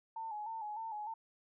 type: tone with vibrato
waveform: sine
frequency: 870 Hz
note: A5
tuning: 20 cents flat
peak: -39 dBFS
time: 0.16-1.14 s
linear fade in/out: 5 ms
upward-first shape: square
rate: 3.3 Hz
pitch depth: 57 cents each way
effects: none